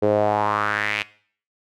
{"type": "tone with band-pass filter sweep", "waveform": "sawtooth", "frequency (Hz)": 104.7, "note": "G#2", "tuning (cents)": 15, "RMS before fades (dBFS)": -21, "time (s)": [0.02, 1.03], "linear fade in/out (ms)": 10, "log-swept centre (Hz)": [450, 2600], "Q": 3.8, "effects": ["noise-tail reverb RT60 0.5 s tail -19 dB re dry"]}